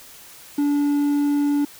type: tone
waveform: triangle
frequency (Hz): 288.7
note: D4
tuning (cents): -30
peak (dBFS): -15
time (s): 0.58-1.65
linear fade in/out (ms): 5
effects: white hiss -44 dBFS RMS until 1.79 s